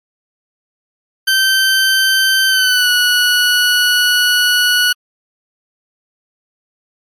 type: tone with pitch glide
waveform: 20% pulse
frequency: 1550 to 1469.8 Hz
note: G6 to F#6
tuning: -20 to -12 cents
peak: -5 dBFS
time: 1.27-4.93 s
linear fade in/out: 10 ms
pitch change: -92 cents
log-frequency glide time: 2.48-2.89 s
effects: MP3 64 kbps